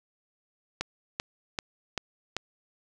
click train, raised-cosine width 0.2 ms, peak -12 dBFS, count 5, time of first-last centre 0.81-2.366 s, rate 2.57 Hz, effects none

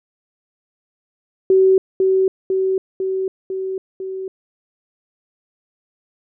sine tone with echo, 379.8 Hz, F#4, 45 cents sharp, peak -9 dBFS, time 1.5-1.78 s, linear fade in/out 2 ms, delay 500 ms, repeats 5, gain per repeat -3 dB, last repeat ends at 4.28 s, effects none

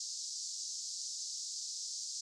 pink band-pass noise, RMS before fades -42 dBFS, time 0-2.21 s, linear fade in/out 5 ms, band 4600 to 7400 Hz, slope 48 dB/octave, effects none

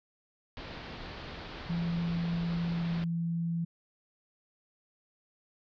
pink low-pass noise, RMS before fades -43 dBFS, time 0.57-3.04 s, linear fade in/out 0 ms, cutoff 4700 Hz, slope 48 dB/octave
sine tone with pitch glide, 169.8 to 168.04 Hz, F3 to E3, -48 to +34 cents, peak -29 dBFS, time 1.69-3.65 s, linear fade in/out 10 ms, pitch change -18 cents, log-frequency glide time 2.67-3.05 s
effects none

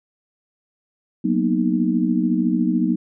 sine chord, B major seventh, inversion second, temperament equal, 185 / 233.1 / 246.9 / 311.1 Hz, F#3 / A#3 / B3 / D#4, 0 / 0 / 0 / 0 cents, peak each -22 dBFS, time 1.24-2.96 s, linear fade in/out 10 ms, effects none

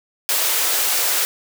white high-pass noise, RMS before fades -19 dBFS, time 0.29-1.25 s, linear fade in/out 0 ms, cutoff 390 Hz, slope 24 dB/octave, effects none

